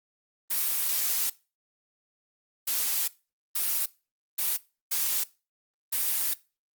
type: noise bursts at uneven times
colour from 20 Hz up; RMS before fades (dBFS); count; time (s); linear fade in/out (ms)
blue; -27; 6; 0.5-1.3 / 2.67-3.08 / 3.55-3.86 / 4.38-4.57 / 4.91-5.24 / 5.92-6.34; 10
effects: noise-tail reverb RT60 0.3 s tail -20 dB re dry + Opus 32 kbps